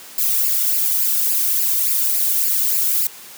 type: noise with flanger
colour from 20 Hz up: violet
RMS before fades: -18 dBFS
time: 0.18-3.07 s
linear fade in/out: 2 ms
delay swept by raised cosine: 0.41 to 1.41 ms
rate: 3.5 Hz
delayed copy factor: +0.9
effects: white hiss -39 dBFS RMS until 3.37 s + high-pass 150 Hz 12 dB/octave